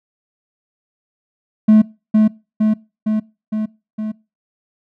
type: tone with echo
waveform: triangle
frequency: 215.7 Hz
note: A3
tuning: 34 cents flat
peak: -3 dBFS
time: 1.68-1.82 s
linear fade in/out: 10 ms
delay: 460 ms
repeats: 5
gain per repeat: -3 dB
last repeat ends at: 4.12 s
effects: noise-tail reverb RT60 0.3 s tail -24 dB re dry + tanh soft clip ceiling 0 dBFS